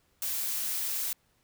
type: noise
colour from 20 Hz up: blue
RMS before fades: -32 dBFS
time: 0.22-1.13 s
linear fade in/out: 2 ms
effects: pink hiss -70 dBFS RMS until 1.43 s